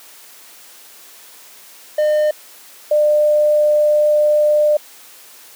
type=tone pair in turn; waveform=triangle / sine; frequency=606 / 599.4 Hz; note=D#5 / D5; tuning=-46 / +35 cents; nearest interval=unison; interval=19 cents; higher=first; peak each=-10 dBFS; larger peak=neither; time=1.98-2.31 / 2.91-4.77 s; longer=second; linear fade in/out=5 ms; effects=white hiss -42 dBFS RMS until 5.55 s + high-pass 300 Hz 12 dB/octave